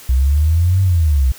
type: exponential two-way sweep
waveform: sine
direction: up then down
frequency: 62.1 to 97 to 62.1 Hz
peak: -10 dBFS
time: 0.09-1.32 s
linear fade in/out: 5 ms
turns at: 0.82 s
effects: white hiss -39 dBFS RMS until 1.38 s